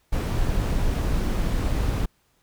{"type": "noise", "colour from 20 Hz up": "brown", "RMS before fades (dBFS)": -23, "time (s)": [0.12, 2.06], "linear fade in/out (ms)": 10, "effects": ["pink hiss -66 dBFS RMS until 2.42 s"]}